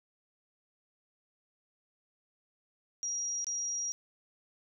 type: tone with dropouts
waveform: sine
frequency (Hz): 5710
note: F8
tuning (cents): +37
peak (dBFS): -32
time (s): 3.03-3.92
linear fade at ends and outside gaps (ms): 0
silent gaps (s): 3.444-3.468
effects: none